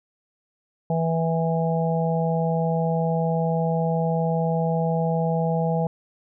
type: harmonic tone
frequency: 164.2 Hz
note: E3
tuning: 6 cents flat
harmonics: 1 / 3 / 4 / 5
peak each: -22 / -27 / -28 / -29 dBFS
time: 0.9-5.87 s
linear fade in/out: 2 ms
effects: none